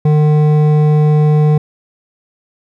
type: tone with hard clipping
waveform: sine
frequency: 151.2 Hz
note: D#3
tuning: 49 cents flat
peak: -9 dBFS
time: 0.05-1.58 s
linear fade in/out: 5 ms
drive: 10 dB
effects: none